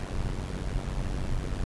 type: noise with amplitude modulation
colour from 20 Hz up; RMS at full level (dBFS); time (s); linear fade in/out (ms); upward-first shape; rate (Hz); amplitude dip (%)
brown; -27; 0-1.64; 0; sine; 93.8; 80
effects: resampled to 24000 Hz